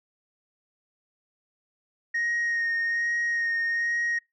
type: tone with vibrato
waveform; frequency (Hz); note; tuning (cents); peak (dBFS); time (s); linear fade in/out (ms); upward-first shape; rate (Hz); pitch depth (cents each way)
sine; 1864.7; A#6; 0; -22; 2.14-4.19; 10; sine; 1.2; 17
effects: noise-tail reverb RT60 0.2 s tail -26 dB re dry + tanh soft clip ceiling -22 dBFS